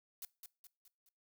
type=noise with echo; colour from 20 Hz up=blue; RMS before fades=-45 dBFS; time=0.22-0.25 s; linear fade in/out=2 ms; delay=210 ms; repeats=4; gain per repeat=-6 dB; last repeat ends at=1.09 s; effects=noise-tail reverb RT60 0.3 s tail -22 dB re dry